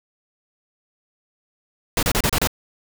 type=noise bursts; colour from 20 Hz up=pink; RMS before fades=-19 dBFS; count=6; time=1.97-2.473 s; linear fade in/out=2 ms; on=58 ms; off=31 ms; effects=none